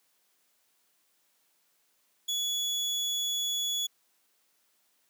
30% pulse tone, 3400 Hz, G#7, 40 cents sharp, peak -26 dBFS, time 2.28-3.87 s, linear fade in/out 10 ms, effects white hiss -71 dBFS RMS until 5.09 s + high-pass 200 Hz 12 dB/octave

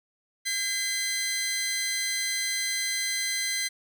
15% pulse tone pair together, 1606 / 2040 Hz, G6 / C7, +41 / -44 cents, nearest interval major third, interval 415 cents, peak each -29 / -21 dBFS, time 0.45-3.69 s, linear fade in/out 20 ms, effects none

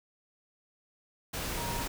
sine tone in noise, 943 Hz, A#5, 20 cents sharp, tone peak -38 dBFS, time 1.57-1.84 s, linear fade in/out 10 ms, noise pink, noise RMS -35 dBFS, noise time 1.33-1.88 s, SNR -6 dB, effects none

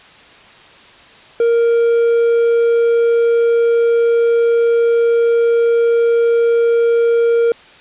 triangle tone, 466.2 Hz, A#4, in tune, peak -8 dBFS, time 1.4-7.52 s, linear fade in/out 2 ms, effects white hiss -42 dBFS RMS until 7.8 s + resampled to 8000 Hz

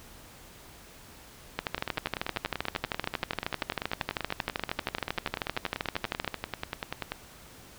two click trains, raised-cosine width 0.3 ms, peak -15 / -12 dBFS, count 56 / 61, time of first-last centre 1.78-7.12 / 1.59-6.277 s, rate 10.3 / 12.8 Hz, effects pink hiss -51 dBFS RMS until 7.78 s

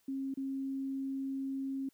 sine tone with dropouts, 270 Hz, C#4, 45 cents flat, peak -34 dBFS, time 0.08-1.89 s, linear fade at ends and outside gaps 5 ms, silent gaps 0.341-0.372 s, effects white hiss -72 dBFS RMS until 1.93 s

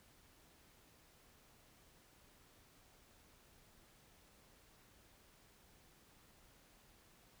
silence, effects pink hiss -67 dBFS RMS until 7.4 s

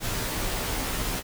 pink noise with comb filter, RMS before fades -29 dBFS, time 0-1.23 s, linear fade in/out 50 ms, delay 14 ms, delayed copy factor -0.9, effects none

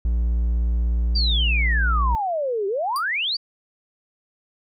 triangle tone, 58.27 Hz, A#1, in tune, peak -16 dBFS, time 0.05-2.15 s, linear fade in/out 0 ms
sine exponential two-way sweep, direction down then up, 4809 to 380.8 to 4809 Hz, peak -21 dBFS, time 1.15-3.37 s, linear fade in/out 10 ms, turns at 2.67 s
sawtooth tone with exponential decay, 4728 Hz, D8, 11 cents sharp, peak -22 dBFS, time 2.96-3.05 s, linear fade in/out 1 ms, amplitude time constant 18 ms
effects none

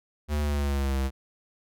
square tone with pitch glide, 74.3 to 66.96 Hz, D2 to C2, +21 to +41 cents, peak -25 dBFS, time 0.28-1.11 s, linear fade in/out 50 ms, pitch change -180 cents, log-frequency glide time 0.4-0.97 s, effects none

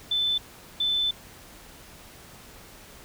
sine tone bursts at uneven times, 3520 Hz, A7, in tune, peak -22 dBFS, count 2, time 0.11-0.38 / 0.8-1.11 s, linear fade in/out 5 ms, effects pink hiss -48 dBFS RMS until 3.04 s

